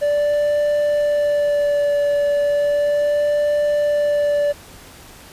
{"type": "tone with vibrato", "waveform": "triangle", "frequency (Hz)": 583, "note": "D5", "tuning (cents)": -13, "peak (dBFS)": -13, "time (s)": [0.01, 4.53], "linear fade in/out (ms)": 20, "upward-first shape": "sine", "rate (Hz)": 0.35, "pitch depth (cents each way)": 16, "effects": ["pink hiss -42 dBFS RMS until 5.32 s", "resampled to 32000 Hz"]}